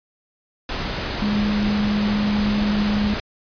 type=tone in noise; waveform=sine; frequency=207.7 Hz; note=G#3; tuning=in tune; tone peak=-18 dBFS; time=1.22-3.14 s; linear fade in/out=2 ms; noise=pink; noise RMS=-26 dBFS; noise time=0.69-3.2 s; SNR=+5 dB; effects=resampled to 11025 Hz